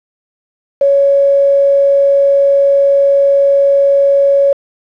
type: tone with quantisation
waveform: sine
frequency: 558 Hz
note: C#5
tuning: 11 cents sharp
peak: -6 dBFS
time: 0.81-4.53 s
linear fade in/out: 5 ms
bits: 4
effects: low-pass 2000 Hz 12 dB/octave